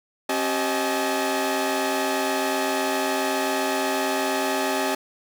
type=tone cluster; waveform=sawtooth; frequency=269.2 / 388 / 626 / 856 Hz; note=C4 / G4 / D#5 / A5; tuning=+49 / -18 / +10 / -48 cents; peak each=-24 dBFS; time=0.29-4.95 s; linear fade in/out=5 ms; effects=none